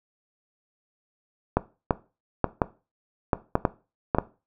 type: clicks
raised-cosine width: 1 ms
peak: -5 dBFS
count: 9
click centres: 1.57 / 1.908 / 2.443 / 2.618 / 3.332 / 3.554 / 3.652 / 4.148 / 4.185 s
effects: noise-tail reverb RT60 0.3 s tail -17 dB re dry